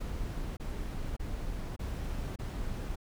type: noise bursts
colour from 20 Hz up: brown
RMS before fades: -36 dBFS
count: 5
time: 0-2.958 s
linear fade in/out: 10 ms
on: 570 ms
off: 27 ms
effects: none